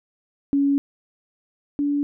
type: tone pair in turn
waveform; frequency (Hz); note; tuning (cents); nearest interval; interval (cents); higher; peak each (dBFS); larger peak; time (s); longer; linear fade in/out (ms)
sine; 280.5 / 287.6; C#4 / D4; +21 / -36; unison; 43; second; -16 / -19; first; 0.53-0.78 / 1.79-2.03; first; 0
effects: none